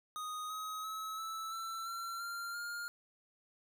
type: tone with pitch steps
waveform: square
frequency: 1244.5 / 1267 / 1289.9 / 1313.2 / 1336.9 / 1361.1 / 1385.7 / 1410.7 Hz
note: D#6 / D#6 / E6 / E6 / E6 / F6 / F6 / F6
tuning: 0 / +31 / -38 / -7 / +24 / -45 / -14 / +17 cents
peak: -40 dBFS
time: 0.16-2.88 s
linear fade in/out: 0 ms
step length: 340 ms
effects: none